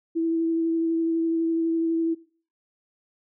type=tone with vibrato; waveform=sine; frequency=329 Hz; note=E4; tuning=3 cents flat; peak=-21 dBFS; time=0.15-2.15 s; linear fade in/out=20 ms; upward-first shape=sine; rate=12 Hz; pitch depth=12 cents each way; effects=noise-tail reverb RT60 0.4 s tail -18 dB re dry